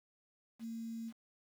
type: tone with quantisation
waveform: sine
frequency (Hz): 227.6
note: A#3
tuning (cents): -41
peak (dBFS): -40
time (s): 0.59-1.13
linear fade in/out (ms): 50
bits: 10
effects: none